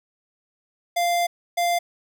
square tone bursts at uneven times, 695 Hz, F5, 9 cents flat, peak -20 dBFS, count 2, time 0.96-1.27 / 1.57-1.79 s, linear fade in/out 10 ms, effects none

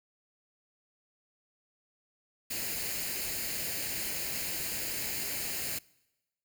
white noise with comb filter, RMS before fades -35 dBFS, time 2.5-5.79 s, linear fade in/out 10 ms, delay 0.43 ms, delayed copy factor +0.6, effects noise-tail reverb RT60 1.0 s tail -24 dB re dry

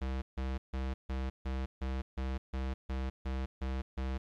square tone bursts, 65.5 Hz, C2, 2 cents sharp, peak -34 dBFS, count 12, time 0.01-4.18 s, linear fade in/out 10 ms, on 210 ms, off 150 ms, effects low-pass 4000 Hz 12 dB/octave + 12-bit

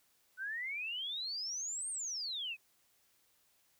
sine exponential two-way sweep, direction up then down, 1480 to 8870 to 2465 Hz, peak -37 dBFS, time 0.37-2.57 s, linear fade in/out 50 ms, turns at 1.9 s, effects white hiss -72 dBFS RMS until 3.79 s

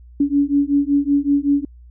sine beating tone pair, 281.6 / 286.9 Hz, C#4 / D4, +27 / -40 cents, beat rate 5.3 Hz, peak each -17 dBFS, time 0.2-1.65 s, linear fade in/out 5 ms, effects added 60 Hz sine -40 dBFS peak until 1.9 s

